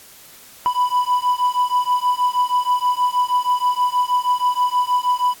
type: beating tone pair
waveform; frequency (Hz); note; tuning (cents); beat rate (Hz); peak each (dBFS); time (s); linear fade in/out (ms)
triangle; 987.8 / 994.1; B5 / B5; 0 / +11; 6.3; -17; 0.66-5.34; 0
effects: white hiss -44 dBFS RMS until 5.4 s + AAC 64 kbps

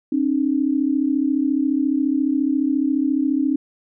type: tone pair together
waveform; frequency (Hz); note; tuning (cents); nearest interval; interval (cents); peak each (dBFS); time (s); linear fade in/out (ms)
sine; 268.8 / 303.2; C4 / D#4; +47 / -45; major second; 208; -19 / -20; 0.12-3.56; 5
effects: none

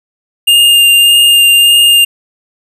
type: tone with vibrato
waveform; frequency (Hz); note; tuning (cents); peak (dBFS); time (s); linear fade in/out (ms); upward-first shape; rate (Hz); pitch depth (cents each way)
square; 2812; F7; +11; -4; 0.47-2.05; 10; sine; 1.7; 11
effects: none

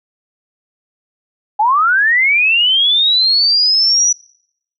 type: linear sweep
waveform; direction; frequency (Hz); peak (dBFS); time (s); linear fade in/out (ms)
sine; up; 810 to 5920; -9; 1.59-4.13; 10
effects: noise-tail reverb RT60 0.7 s tail -26 dB re dry

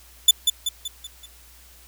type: tone with echo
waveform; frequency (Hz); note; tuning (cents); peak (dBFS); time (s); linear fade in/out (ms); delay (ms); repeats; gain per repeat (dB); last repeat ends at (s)
sawtooth; 3494; A7; -13; -6; 0.28-0.31; 5; 190; 5; -6; 1.26
effects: added 60 Hz sine -51 dBFS peak until 1.87 s + white hiss -51 dBFS RMS until 1.87 s

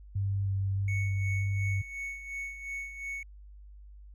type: tone with vibrato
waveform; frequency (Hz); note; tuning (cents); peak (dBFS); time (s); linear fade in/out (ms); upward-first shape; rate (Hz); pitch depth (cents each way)
sine; 98; G2; 0; -27; 0.15-1.82; 10; square; 1.6; 12
type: tone with tremolo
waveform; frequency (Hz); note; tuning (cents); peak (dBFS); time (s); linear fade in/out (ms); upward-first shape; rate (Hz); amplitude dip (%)
triangle; 2217; C#7; 0; -32; 0.88-3.23; 2; sine; 2.8; 65
effects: added 50 Hz sine -47 dBFS peak until 4.14 s

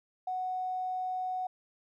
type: tone with tanh clipping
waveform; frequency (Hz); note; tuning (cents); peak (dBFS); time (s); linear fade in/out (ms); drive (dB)
triangle; 740; F#5; 0; -31; 0.27-1.47; 5; 3
effects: none

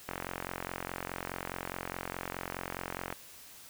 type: click train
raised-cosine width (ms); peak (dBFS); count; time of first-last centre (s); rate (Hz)
0.5; -20; 137; 0.09-3.126; 44.8
effects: white hiss -52 dBFS RMS until 3.69 s

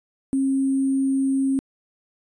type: tone with sample-and-hold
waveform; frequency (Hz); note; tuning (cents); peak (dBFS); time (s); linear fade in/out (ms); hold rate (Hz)
sine; 269.5; C#4; -49; -18; 0.33-1.59; 0; 8820
effects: resampled to 22050 Hz

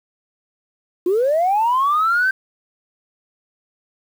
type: linear sweep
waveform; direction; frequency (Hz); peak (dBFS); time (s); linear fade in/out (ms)
sine; up; 339.9 to 1568; -13; 1.06-2.31; 5
effects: tanh soft clip ceiling -10 dBFS + 7-bit

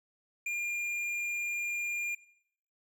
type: tone with tanh clipping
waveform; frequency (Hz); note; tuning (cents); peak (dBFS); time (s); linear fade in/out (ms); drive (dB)
sine; 2406; D7; +41; -33; 0.46-2.15; 5; 10
effects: noise-tail reverb RT60 0.7 s tail -19 dB re dry

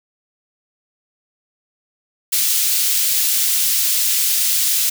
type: high-pass noise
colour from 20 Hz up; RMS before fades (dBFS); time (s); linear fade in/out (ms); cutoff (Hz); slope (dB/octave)
white; -17; 2.32-4.9; 10; 3200; 12
effects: none

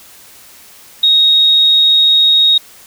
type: tone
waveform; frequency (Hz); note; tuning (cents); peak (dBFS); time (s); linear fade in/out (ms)
sine; 3754; A#7; +11; -6; 1.03-2.58; 5
effects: white hiss -40 dBFS RMS until 2.86 s

